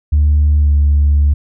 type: tone with pitch glide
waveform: sine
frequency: 74.2 to 72.51 Hz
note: D2 to D2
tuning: +18 to -22 cents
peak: -6 dBFS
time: 0.12-1.34 s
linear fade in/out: 10 ms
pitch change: -40 cents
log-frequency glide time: 0.59-0.71 s
effects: tanh soft clip ceiling -5 dBFS